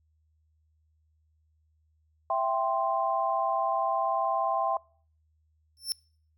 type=chord; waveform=sine; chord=C major; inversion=first; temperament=equal with one note detuned; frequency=663.8 / 784 / 1046.5 Hz; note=E5 / G5 / C6; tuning=+12 / 0 / 0 cents; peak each=-29 dBFS; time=2.3-4.77 s; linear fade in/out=2 ms
type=tone with exponential growth; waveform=sawtooth; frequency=5370 Hz; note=E8; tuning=31 cents sharp; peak=-21 dBFS; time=5.77-5.92 s; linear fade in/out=0 ms; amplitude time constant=32 ms
effects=noise-tail reverb RT60 0.5 s tail -25 dB re dry + added 78 Hz sine -66 dBFS peak until 6.37 s